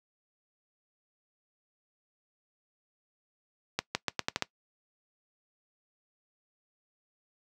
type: accelerating click train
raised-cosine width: 0.2 ms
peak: -10 dBFS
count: 7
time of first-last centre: 3.79-4.423 s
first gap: 160 ms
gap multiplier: 0.83
effects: noise-tail reverb RT60 0.1 s tail -20 dB re dry + high-pass 100 Hz 12 dB/octave